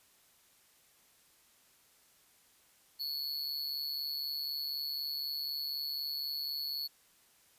square tone with amplitude modulation, 4403 Hz, C#8, 13 cents flat, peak -32 dBFS, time 2.99-6.88 s, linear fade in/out 20 ms, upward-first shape sine, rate 144 Hz, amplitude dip 80%, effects white hiss -66 dBFS RMS until 7.58 s + resampled to 32000 Hz

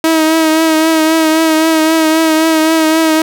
sawtooth tone with vibrato, 319 Hz, D#4, 43 cents sharp, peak -4 dBFS, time 0.04-3.22 s, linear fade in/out 2 ms, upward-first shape triangle, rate 3.8 Hz, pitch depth 37 cents each way, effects none

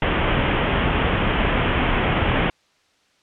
pink low-pass noise, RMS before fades -20 dBFS, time 0.02-2.5 s, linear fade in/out 2 ms, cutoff 3300 Hz, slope 96 dB/octave, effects white hiss -61 dBFS RMS until 3.22 s + low-pass 5000 Hz 12 dB/octave

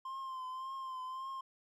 triangle tone with vibrato, 1046.5 Hz, C6, in tune, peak -38 dBFS, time 0.05-1.41 s, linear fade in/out 5 ms, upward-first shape triangle, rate 1.8 Hz, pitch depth 47 cents each way, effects none

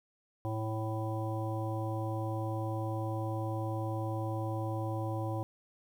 harmonic tone, 110 Hz, A2, in tune, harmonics 1 / 3 / 5 / 7 / 9, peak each -34 / -39 / -41 / -42 / -44 dBFS, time 0.45-5.43 s, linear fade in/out 0 ms, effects 10-bit

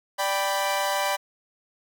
sawtooth chord, G major, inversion second, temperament equal, 587.3 / 784 / 987.8 Hz, D5 / G5 / B5, 0 / 0 / 0 cents, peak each -24 dBFS, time 0.18-1.17 s, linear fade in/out 20 ms, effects none

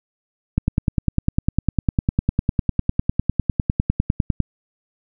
click train, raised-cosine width 5 ms, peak -4 dBFS, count 39, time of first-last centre 0.58-4.403 s, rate 9.94 Hz, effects none

